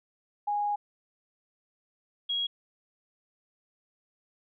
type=tone pair in turn; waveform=sine; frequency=825 / 3300 Hz; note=G#5 / G#7; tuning=-12 / -12 cents; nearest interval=2 octaves; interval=2400 cents; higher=second; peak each=-26 / -27 dBFS; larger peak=first; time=0.47-0.76 / 2.29-2.47 s; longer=first; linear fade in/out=10 ms; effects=none